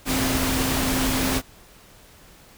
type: tone in noise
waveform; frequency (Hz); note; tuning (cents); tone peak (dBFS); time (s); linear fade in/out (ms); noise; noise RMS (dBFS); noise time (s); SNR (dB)
sine; 261.6; C4; 0; -25; 0.05-1.42; 50; pink; -24; 0.05-1.42; -4
effects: pink hiss -50 dBFS RMS until 2.57 s